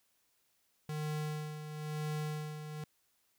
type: tone with tremolo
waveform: square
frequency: 152.3 Hz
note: D#3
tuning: 37 cents flat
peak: -35 dBFS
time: 0.89-2.84 s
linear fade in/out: 2 ms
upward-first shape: sine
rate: 1 Hz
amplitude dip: 60%
effects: white hiss -75 dBFS RMS until 3.38 s